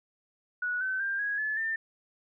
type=tone with pitch steps; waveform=sine; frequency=1467 / 1527.5 / 1590.6 / 1656.2 / 1724.5 / 1795.7 Hz; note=F#6 / G6 / G6 / G#6 / A6 / A6; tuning=-15 / -45 / +25 / -5 / -35 / +35 cents; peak=-28 dBFS; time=0.62-1.76 s; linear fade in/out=5 ms; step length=190 ms; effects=none